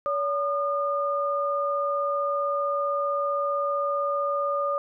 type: tone pair together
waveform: sine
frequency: 569 / 1215.5 Hz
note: C#5 / D#6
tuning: +45 / -41 cents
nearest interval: octave + minor second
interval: 1314 cents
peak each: -26 dBFS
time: 0.06-4.78 s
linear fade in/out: 0 ms
effects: none